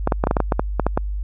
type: clicks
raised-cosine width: 1 ms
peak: -3 dBFS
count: 12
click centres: 0.074 / 0.122 / 0.239 / 0.271 / 0.311 / 0.368 / 0.403 / 0.522 / 0.595 / 0.797 / 0.866 / 0.975 s
effects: added 50 Hz sine -22 dBFS peak until 1.23 s